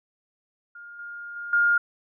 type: tone with level steps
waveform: sine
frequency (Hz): 1414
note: F6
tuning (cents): +21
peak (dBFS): -40 / -35 / -32 / -17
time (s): 0.75-1.78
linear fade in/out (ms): 5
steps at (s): 0.99 / 1.36 / 1.53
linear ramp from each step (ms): 2
effects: none